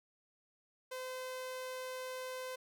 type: tone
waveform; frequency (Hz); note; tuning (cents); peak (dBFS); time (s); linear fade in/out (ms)
sawtooth; 513; C5; -34; -37; 0.91-2.56; 10
effects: none